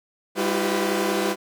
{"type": "tone cluster", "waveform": "sawtooth", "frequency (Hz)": [200.1, 323.8, 353.6, 388.8, 502], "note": ["G3", "E4", "F4", "G4", "B4"], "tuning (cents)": [36, -31, 22, -14, 28], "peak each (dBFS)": -24, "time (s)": [0.35, 1.36], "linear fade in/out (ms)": 50, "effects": []}